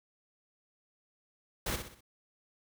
pink noise with echo, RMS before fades -34 dBFS, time 1.66-1.76 s, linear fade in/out 5 ms, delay 62 ms, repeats 4, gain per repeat -7 dB, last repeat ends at 2.008 s, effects none

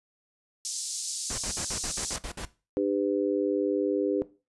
white band-pass noise, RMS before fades -34 dBFS, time 0.65-2.16 s, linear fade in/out 0 ms, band 4900 to 8400 Hz, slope 24 dB/octave
pink noise bursts, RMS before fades -36 dBFS, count 9, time 1.3-2.452 s, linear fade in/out 2 ms, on 80 ms, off 54 ms
harmonic tone, 100 Hz, G2, 35 cents sharp, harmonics 3 / 4 / 5, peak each -27 / -28 / -29 dBFS, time 2.77-4.22 s, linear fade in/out 0 ms
effects noise-tail reverb RT60 0.3 s tail -17 dB re dry + resampled to 24000 Hz

